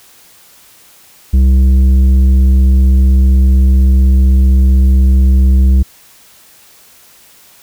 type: tone with tanh clipping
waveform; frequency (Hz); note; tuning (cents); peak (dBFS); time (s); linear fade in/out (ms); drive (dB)
sine; 65.41; C2; 0; -6; 1.33-5.83; 10; 8
effects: white hiss -43 dBFS RMS until 7.62 s